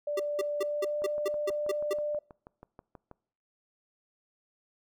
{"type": "tone with pitch glide", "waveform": "sine", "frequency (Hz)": [587.3, 594.1], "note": ["D5", "D5"], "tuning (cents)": [0, 20], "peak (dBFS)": -29, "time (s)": [0.07, 2.19], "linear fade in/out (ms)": 5, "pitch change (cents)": 20, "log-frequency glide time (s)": [0.58, 0.98]}
{"type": "tone bursts", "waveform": "square", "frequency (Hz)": 392.3, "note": "G4", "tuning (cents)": 1, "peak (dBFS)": -29, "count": 9, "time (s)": [0.17, 1.933], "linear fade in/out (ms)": 5, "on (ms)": 27, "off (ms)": 190}
{"type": "click train", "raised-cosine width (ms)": 1, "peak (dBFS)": -33, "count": 14, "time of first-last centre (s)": [1.02, 3.113], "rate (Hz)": 6.21}
{"effects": ["noise-tail reverb RT60 0.6 s tail -24 dB re dry"]}